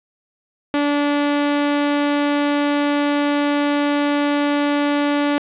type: tone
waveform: sawtooth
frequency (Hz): 289.6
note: D4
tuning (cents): -24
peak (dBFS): -12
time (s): 0.74-5.38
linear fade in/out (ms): 0
effects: resampled to 8000 Hz + 8-bit